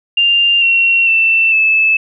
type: tone with pitch steps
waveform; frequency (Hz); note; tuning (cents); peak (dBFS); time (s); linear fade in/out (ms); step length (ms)
sine; 2794 / 2733 / 2674 / 2616; F7 / F7 / E7 / E7; 0 / -38 / +24 / -14; -8; 0.17-1.97; 5; 450
effects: none